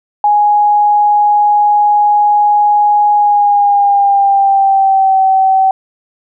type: tone with pitch glide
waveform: sine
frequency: 830.6 to 766.1 Hz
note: G#5 to G5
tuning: 0 to -40 cents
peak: -6 dBFS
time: 0.24-5.71 s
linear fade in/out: 2 ms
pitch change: -140 cents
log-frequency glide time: 3.14-5.2 s
effects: none